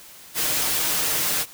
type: noise with comb filter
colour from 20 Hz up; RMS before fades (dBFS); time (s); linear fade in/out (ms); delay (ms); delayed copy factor
white; -23; 0.34-1.46; 50; 6.5; +0.55
effects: white hiss -45 dBFS RMS until 1.53 s